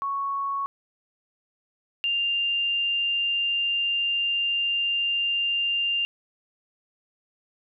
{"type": "tone pair in turn", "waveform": "sine", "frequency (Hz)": [1108.7, 2794], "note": ["C#6", "F7"], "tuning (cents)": [0, 0], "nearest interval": "octave + major third", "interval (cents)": 1600, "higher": "second", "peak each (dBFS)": [-25, -22], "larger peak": "second", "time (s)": [[0.02, 0.66], [2.04, 6.05]], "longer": "second", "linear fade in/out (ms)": 0, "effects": []}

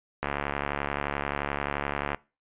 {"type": "click train", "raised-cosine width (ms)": 0.5, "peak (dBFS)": -13, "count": 138, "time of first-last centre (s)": [0.23, 2.146], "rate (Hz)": 71.5, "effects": ["noise-tail reverb RT60 0.3 s tail -22 dB re dry", "resampled to 8000 Hz"]}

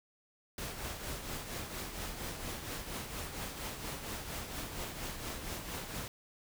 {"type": "noise with tremolo", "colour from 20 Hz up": "pink", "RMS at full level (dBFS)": -39, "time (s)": [0.58, 6.08], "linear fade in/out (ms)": 2, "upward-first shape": "triangle", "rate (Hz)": 4.3, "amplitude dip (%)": 55, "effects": []}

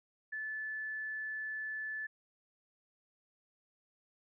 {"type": "tone", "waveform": "sine", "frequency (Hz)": 1740, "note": "A6", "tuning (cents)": -20, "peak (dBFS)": -37, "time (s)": [0.32, 2.07], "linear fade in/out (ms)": 10, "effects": []}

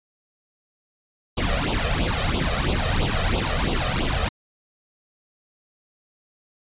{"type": "noise with flanger", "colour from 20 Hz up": "pink", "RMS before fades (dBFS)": -22, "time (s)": [1.37, 4.29], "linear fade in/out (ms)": 10, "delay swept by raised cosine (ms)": [0.26, 1.66], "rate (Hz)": 3, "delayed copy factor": 0.85, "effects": ["resampled to 8000 Hz"]}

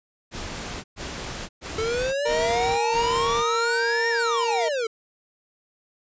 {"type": "noise bursts", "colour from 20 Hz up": "pink", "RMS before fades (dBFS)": -33, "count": 5, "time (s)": [0.31, 3.44], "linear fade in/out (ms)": 50, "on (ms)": 530, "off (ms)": 120}
{"type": "exponential two-way sweep", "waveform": "square", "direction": "up then down", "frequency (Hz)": [435, 1864.7, 435], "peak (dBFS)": -24, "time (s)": [1.78, 4.87], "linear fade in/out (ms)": 5, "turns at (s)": 4.09}
{"type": "tone with pitch glide", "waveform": "30% pulse", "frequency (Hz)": [470, 465.7], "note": ["A#4", "A#4"], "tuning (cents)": [14, -2], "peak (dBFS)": -21, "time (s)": [2.25, 4.69], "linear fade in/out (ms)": 10, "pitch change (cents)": -16, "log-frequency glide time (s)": [2.5, 3]}
{"effects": ["resampled to 16000 Hz"]}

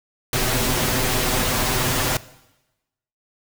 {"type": "noise with comb filter", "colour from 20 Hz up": "pink", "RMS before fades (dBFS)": -21, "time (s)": [0.33, 2.17], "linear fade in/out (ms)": 2, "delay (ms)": 7.9, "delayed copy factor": 0.75, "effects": ["noise-tail reverb RT60 1.0 s tail -19 dB re dry"]}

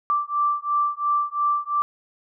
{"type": "beating tone pair", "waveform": "sine", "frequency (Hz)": [1171, 1173.9], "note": ["D6", "D6"], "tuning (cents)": [-5, -1], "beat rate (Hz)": 2.9, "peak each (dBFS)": -23, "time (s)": [0.1, 1.82], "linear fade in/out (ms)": 0, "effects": []}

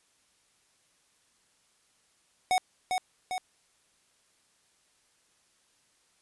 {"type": "tone with echo", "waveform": "square", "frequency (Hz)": 740, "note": "F#5", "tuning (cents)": 0, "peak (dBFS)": -23, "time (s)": [2.51, 2.58], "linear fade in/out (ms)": 0, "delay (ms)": 400, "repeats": 2, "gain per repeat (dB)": -4, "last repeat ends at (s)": 3.38, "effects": ["white hiss -68 dBFS RMS until 6.21 s", "resampled to 24000 Hz"]}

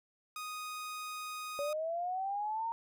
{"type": "tone", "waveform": "sawtooth", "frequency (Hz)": 1244.5, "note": "D#6", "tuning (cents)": 0, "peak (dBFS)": -36, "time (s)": [0.36, 1.73], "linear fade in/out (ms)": 2}
{"type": "linear sweep", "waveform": "sine", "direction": "up", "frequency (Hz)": [564, 928], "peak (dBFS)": -33, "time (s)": [1.59, 2.72], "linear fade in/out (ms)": 0}
{"effects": []}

